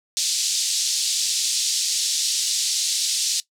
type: band-pass noise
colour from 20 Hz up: pink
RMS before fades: -23 dBFS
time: 0.17-3.4 s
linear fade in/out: 0 ms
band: 3900 to 8400 Hz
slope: 24 dB/octave
effects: noise-tail reverb RT60 0.1 s tail -18 dB re dry